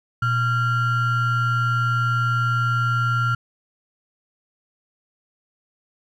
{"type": "ring-modulated tone", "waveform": "triangle", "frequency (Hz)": 750, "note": "F#5", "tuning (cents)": 23, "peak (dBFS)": -13, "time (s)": [0.22, 3.35], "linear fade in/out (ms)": 5, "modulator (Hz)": 630, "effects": []}